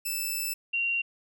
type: tone pair in turn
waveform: 5% pulse / sine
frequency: 2637 / 2758 Hz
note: E7 / F7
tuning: 0 / -22 cents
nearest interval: minor second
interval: 78 cents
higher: second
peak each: -20 / -25 dBFS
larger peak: first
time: 0.05-0.54 / 0.73-1.02 s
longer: first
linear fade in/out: 10 ms
effects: none